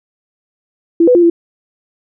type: tone with pitch steps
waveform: sine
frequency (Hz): 335.5 / 496.1 / 348.1 / 338.8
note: E4 / B4 / F4 / E4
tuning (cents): +31 / +8 / -6 / +48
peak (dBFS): -5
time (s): 1-1.3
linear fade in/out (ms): 5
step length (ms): 75
effects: none